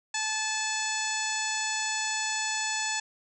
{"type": "harmonic tone", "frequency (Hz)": 868, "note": "A5", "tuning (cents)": -24, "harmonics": [1, 2, 3, 4, 5, 6, 7, 8, 9], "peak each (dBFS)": [-35, -34, -36, -39, -38, -40, -41, -35, -37], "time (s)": [0.14, 3], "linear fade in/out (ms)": 5, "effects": []}